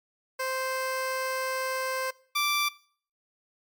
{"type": "tone pair in turn", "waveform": "15% pulse", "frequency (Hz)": [522, 1171.9], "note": ["C5", "D6"], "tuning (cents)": [-4, -4], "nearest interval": "octave + major second", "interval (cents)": 1400, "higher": "second", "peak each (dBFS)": [-22, -18], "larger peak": "second", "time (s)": [[0.39, 2.11], [2.35, 2.69]], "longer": "first", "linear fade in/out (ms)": 10, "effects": ["noise-tail reverb RT60 0.5 s tail -21 dB re dry", "MP3 96 kbps"]}